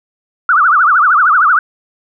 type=tone with vibrato; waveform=sine; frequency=1318.5 Hz; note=E6; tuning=in tune; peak=-6 dBFS; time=0.49-1.59 s; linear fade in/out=2 ms; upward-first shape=triangle; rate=13 Hz; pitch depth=270 cents each way; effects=none